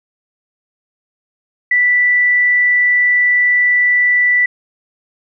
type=tone; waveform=sine; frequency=1971 Hz; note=B6; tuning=4 cents flat; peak=-9 dBFS; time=1.71-4.46 s; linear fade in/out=5 ms; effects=none